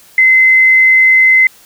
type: tone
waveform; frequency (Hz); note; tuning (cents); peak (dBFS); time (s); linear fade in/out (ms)
sine; 2055; C7; -32; -4; 0.18-1.47; 2
effects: white hiss -43 dBFS RMS until 1.65 s